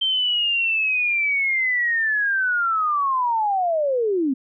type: linear sweep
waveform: sine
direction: down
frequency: 3136 to 250.4 Hz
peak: -18 dBFS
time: 0.01-4.34 s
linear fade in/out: 10 ms
effects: none